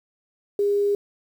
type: tone with quantisation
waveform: sine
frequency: 406.2 Hz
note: G#4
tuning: 38 cents flat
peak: -18 dBFS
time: 0.59-0.95 s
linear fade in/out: 2 ms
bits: 8
effects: none